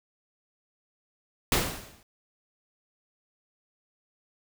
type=noise with exponential decay; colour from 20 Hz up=pink; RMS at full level=-21 dBFS; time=1.52-2.03 s; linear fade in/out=2 ms; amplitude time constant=110 ms; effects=none